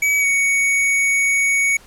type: tone with pitch glide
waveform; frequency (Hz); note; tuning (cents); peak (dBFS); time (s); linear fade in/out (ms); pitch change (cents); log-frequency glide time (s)
square; 2277 to 2233; C#7 to C#7; +46 to +12; -15; 0.02-1.77; 5; -34; 0.19-0.26
effects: pink hiss -47 dBFS RMS until 1.86 s + low-pass 12000 Hz 12 dB/octave